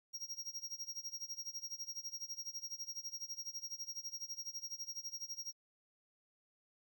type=tone with tremolo; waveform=square; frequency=5620 Hz; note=F8; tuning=10 cents sharp; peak=-40 dBFS; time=0.13-5.53 s; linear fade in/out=20 ms; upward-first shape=sine; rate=12 Hz; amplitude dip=90%; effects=13-bit